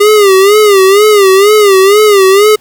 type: tone with vibrato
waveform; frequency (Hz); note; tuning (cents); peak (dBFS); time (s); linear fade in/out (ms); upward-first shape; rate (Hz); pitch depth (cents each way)
square; 402.9; G4; +48; -3; 0-2.56; 10; sine; 2.1; 110
effects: pink hiss -45 dBFS RMS until 2.6 s